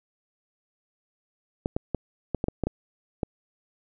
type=clicks; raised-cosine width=2 ms; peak=-12 dBFS; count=9; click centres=1.659 / 1.765 / 1.947 / 2.347 / 2.441 / 2.484 / 2.637 / 2.67 / 3.232 s; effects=none